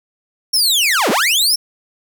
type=linear two-way sweep; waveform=sawtooth; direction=down then up; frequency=5550 to 174.61 to 5550 Hz; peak=-9 dBFS; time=0.53-1.56 s; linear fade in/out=10 ms; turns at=1.1 s; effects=none